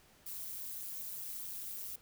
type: noise with amplitude modulation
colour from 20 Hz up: violet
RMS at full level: -39 dBFS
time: 0.26-1.96 s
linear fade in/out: 5 ms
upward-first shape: sine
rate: 197 Hz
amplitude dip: 100%
effects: pink hiss -64 dBFS RMS until 2.01 s